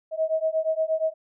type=beating tone pair; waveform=sine; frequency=633 / 641.5 Hz; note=D#5 / E5; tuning=+30 / -47 cents; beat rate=8.5 Hz; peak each=-25 / -25 dBFS; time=0.11-1.14 s; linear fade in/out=50 ms; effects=none